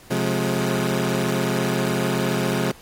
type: tone cluster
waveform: 20% pulse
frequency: 132.5 / 178.2 / 212.5 Hz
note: C3 / F3 / G#3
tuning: +22 / +35 / +40 cents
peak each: -20 dBFS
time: 0.1-2.72 s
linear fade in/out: 10 ms
effects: pink hiss -48 dBFS RMS until 2.81 s + AAC 48 kbps